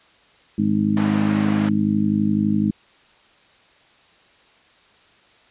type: harmonic tone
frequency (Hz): 51.91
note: G#1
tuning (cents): 0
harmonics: 2 / 3 / 4 / 5 / 6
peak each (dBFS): -28 / -28 / -18 / -26 / -24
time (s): 0.58-2.71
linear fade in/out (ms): 5
type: band-pass noise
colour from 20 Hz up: pink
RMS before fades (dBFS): -31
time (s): 0.97-1.69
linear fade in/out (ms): 0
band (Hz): 500 to 2100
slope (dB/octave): 12
effects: white hiss -54 dBFS RMS until 5.5 s + resampled to 8000 Hz